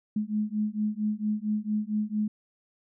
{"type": "beating tone pair", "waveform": "sine", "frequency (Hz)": [210, 214.4], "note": ["G#3", "A3"], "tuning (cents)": [19, -45], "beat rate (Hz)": 4.4, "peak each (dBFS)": -29, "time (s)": [0.16, 2.28], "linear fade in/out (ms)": 5, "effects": []}